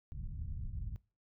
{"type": "low-pass noise", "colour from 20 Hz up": "pink", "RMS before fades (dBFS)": -41, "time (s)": [0.12, 0.96], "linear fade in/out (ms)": 0, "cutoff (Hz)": 130, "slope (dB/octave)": 24, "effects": ["noise-tail reverb RT60 0.3 s tail -20 dB re dry"]}